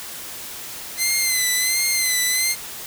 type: tone with vibrato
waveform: 10% pulse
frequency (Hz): 2054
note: C7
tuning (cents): -33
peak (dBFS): -9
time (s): 0.97-2.56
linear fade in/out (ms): 50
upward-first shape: sine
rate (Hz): 1.4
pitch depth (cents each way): 57
effects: white hiss -34 dBFS RMS until 2.86 s